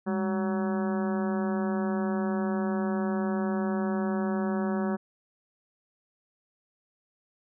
harmonic tone with a mistuned harmonic, 187.8 Hz, F#3, 26 cents sharp, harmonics 1 / 2 / 3 / 4 / 5 / 6 / 7 / 8 / 9, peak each -27 / -33 / -37 / -39 / -41 / -43 / -44 / -45 / -46 dBFS, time 0.06-4.97 s, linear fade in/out 20 ms, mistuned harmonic 1, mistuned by +130 cents, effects none

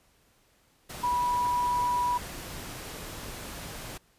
sine tone in noise, 978 Hz, B5, 17 cents flat, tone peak -24 dBFS, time 1.03-2.18 s, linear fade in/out 10 ms, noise pink, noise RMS -40 dBFS, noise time 0.89-3.98 s, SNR +13 dB, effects pink hiss -65 dBFS RMS until 4.18 s + resampled to 32000 Hz

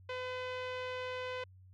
sawtooth tone with low-pass filter, 506 Hz, B4, 42 cents sharp, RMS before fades -40 dBFS, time 0.09-1.44 s, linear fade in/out 5 ms, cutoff 3000 Hz, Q 1.5, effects added 93 Hz sine -55 dBFS peak until 1.73 s

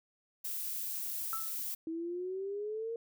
violet noise, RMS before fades -38 dBFS, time 0.44-1.75 s, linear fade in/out 10 ms
sine tone with exponential decay, 1318.5 Hz, E6, in tune, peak -33 dBFS, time 1.33-1.56 s, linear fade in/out 0 ms, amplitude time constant 50 ms
sine exponential sweep, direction up, 320.9 to 466.2 Hz, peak -35 dBFS, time 1.87-2.96 s, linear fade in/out 2 ms
effects none

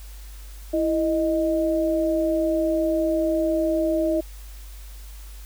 sine tone pair together, 329.6 / 622.2 Hz, E4 / D#5, 0 / 0 cents, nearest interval major seventh, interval 1100 cents, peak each -22 dBFS, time 0.73-4.21 s, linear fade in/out 10 ms, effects added 50 Hz sine -37 dBFS peak until 5.45 s + white hiss -49 dBFS RMS until 5.45 s

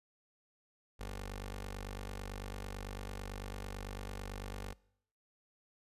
15% pulse tone with notch filter, 49 Hz, G1, in tune, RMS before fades -43 dBFS, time 0.99-4.74 s, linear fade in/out 20 ms, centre 140 Hz, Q 0.71, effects noise-tail reverb RT60 0.7 s tail -23 dB re dry + resampled to 32000 Hz

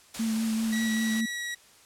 white noise, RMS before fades -37 dBFS, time 0.14-1.21 s, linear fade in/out 5 ms
sine tone with vibrato, 222.7 Hz, A3, 21 cents sharp, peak -25 dBFS, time 0.19-1.26 s, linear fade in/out 10 ms, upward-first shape triangle, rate 5.1 Hz, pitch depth 27 cents each way
sawtooth tone with pitch glide, 1933 to 1918.5 Hz, B6 to A#6, -38 to +49 cents, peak -28 dBFS, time 0.72-1.55 s, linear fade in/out 10 ms, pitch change -13 cents, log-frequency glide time 1.27-1.4 s
effects white hiss -56 dBFS RMS until 1.85 s + low-pass 10000 Hz 12 dB/octave

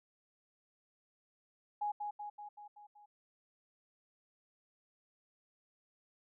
sine tone with echo, 830.6 Hz, G#5, in tune, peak -33 dBFS, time 1.81-1.92 s, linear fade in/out 10 ms, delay 190 ms, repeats 6, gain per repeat -4 dB, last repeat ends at 3.06 s, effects none

